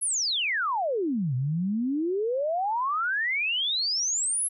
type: exponential two-way sweep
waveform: sine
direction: down then up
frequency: 11300 to 122.1 to 11300 Hz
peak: -24 dBFS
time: 0.01-4.49 s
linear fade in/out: 20 ms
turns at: 1.35 s
effects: none